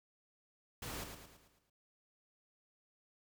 pink noise with echo, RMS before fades -44 dBFS, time 0.82-1.04 s, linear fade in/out 5 ms, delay 110 ms, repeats 6, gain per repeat -6 dB, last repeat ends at 1.7 s, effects none

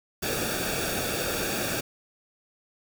pink noise with comb filter, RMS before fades -29 dBFS, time 0.22-1.81 s, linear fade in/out 10 ms, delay 0.98 ms, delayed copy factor -0.75, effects none

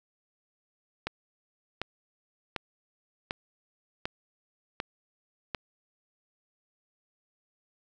click train, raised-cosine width 0.3 ms, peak -15 dBFS, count 7, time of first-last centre 1.07-5.548 s, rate 1.34 Hz, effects none

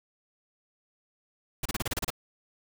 pink noise bursts, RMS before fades -30 dBFS, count 9, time 1.63-2.103 s, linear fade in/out 5 ms, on 25 ms, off 31 ms, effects none

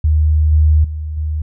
sine tone with level steps, 76.9 Hz, D#2, 20 cents flat, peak -9 / -7 / -20 / -16 dBFS, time 0.04-1.42 s, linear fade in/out 5 ms, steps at 0.52 / 0.84 / 1.17 s, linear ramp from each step 5 ms, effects none

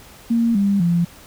sine tone with pitch steps, 232 / 199.65 / 171.81 Hz, A#3 / G3 / F3, -8 / +32 / -28 cents, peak -14 dBFS, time 0.3-1.05 s, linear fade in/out 10 ms, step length 250 ms, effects pink hiss -44 dBFS RMS until 1.26 s

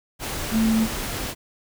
sine tone in noise, 222.4 Hz, A3, 19 cents sharp, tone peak -17 dBFS, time 0.51-0.88 s, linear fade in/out 50 ms, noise pink, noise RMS -29 dBFS, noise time 0.19-1.35 s, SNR +9 dB, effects none

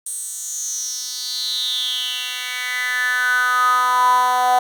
10% pulse tone with high-pass filter sweep, 250 Hz, B3, 21 cents sharp, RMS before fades -20 dBFS, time 0.06-4.59 s, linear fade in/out 5 ms, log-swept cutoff 8800 to 760 Hz, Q 7.4, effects none

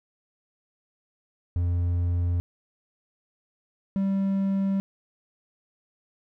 triangle tone pair in turn, 87.31 / 194.93 Hz, F2 / G3, 0 / -9 cents, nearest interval octave + major second, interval 1391 cents, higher second, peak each -20 dBFS, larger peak neither, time 1.56-2.4 / 3.96-4.8 s, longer neither, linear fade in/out 0 ms, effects none

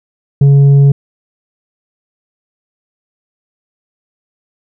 sine tone with tanh clipping, 140.1 Hz, C#3, 19 cents sharp, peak -4 dBFS, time 0.41-0.92 s, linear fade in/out 5 ms, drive 4 dB, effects none

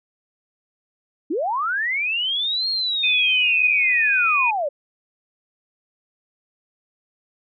sine linear two-way sweep, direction up then down, 269.8 to 4300 to 540 Hz, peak -20 dBFS, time 1.3-4.69 s, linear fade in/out 10 ms, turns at 2.69 s
sine tone with pitch glide, 2500 to 2474 Hz, D#7 to D#7, +8 to -10 cents, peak -17 dBFS, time 3.03-4.51 s, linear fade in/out 10 ms, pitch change -18 cents, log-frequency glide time 3.34-4.25 s
effects none

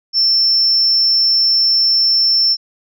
sine tone, 5370 Hz, E8, 31 cents sharp, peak -9 dBFS, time 0.13-2.57 s, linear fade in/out 50 ms, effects tanh soft clip ceiling -6 dBFS

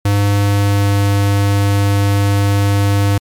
square tone with pitch glide, 101.2 to 100.44 Hz, G#2 to G2, -44 to +43 cents, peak -11 dBFS, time 0.05-3.18 s, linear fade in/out 5 ms, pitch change -13 cents, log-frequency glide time 0.33-1 s, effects MP3 96 kbps

